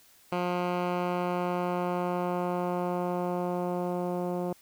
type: tone with low-pass filter sweep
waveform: 10% pulse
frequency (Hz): 177.9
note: F3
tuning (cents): +32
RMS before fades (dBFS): -30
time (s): 0.32-4.53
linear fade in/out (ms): 5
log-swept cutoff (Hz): 2600 to 600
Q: 0.77
effects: white hiss -59 dBFS RMS until 4.61 s